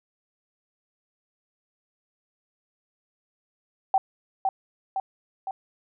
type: tone with echo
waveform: sine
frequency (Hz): 770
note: G5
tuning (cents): -31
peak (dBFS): -16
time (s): 3.94-3.98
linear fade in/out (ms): 2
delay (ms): 510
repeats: 3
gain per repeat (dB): -4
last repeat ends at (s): 5.51
effects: none